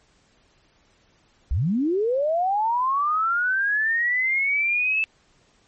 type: linear sweep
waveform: sine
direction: up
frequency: 51.9 to 2637 Hz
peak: -19 dBFS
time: 1.51-5.04 s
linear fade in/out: 0 ms
effects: pink hiss -61 dBFS RMS until 5.67 s + MP3 32 kbps